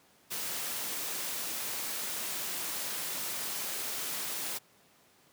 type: noise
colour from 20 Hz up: white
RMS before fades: -36 dBFS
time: 0.3-4.59 s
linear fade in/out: 20 ms
effects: pink hiss -63 dBFS RMS until 5.32 s + high-pass 150 Hz 12 dB/octave